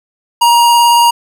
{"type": "tone with vibrato", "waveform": "square", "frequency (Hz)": 945, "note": "A#5", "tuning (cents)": 23, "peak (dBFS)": -6, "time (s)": [0.41, 1.11], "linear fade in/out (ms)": 10, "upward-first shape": "sine", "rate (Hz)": 18, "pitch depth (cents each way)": 10, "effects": []}